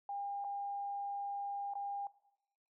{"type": "tone with dropouts", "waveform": "sine", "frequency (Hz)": 804, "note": "G5", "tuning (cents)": 44, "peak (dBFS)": -38, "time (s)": [0.09, 2.07], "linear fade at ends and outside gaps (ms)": 2, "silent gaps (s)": [[0.442, 0.446], [1.737, 1.753]], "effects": ["noise-tail reverb RT60 0.9 s tail -18 dB re dry"]}